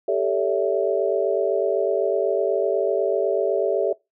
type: chord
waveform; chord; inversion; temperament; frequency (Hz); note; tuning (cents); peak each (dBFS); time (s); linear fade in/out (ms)
sine; A dominant seventh; third; equal with one note detuned; 392 / 440 / 567.7 / 659.3; G4 / A4 / C#5 / E5; 0 / 0 / +41 / 0; -24; 0.08-3.93; 5
effects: noise-tail reverb RT60 0.2 s tail -22 dB re dry